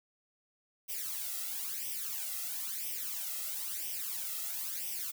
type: noise with flanger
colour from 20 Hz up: blue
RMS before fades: -38 dBFS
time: 0.88-5.12 s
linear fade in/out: 20 ms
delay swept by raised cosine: 0.35 to 1.55 ms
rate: 1 Hz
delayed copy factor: +0.85
effects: none